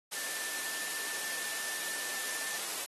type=tone in noise; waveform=sine; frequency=1774 Hz; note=A6; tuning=14 cents sharp; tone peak=-42 dBFS; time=0.14-2.59 s; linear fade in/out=20 ms; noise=white; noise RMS=-37 dBFS; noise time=0.11-2.86 s; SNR=-8 dB; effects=high-pass 300 Hz 12 dB/octave + AAC 32 kbps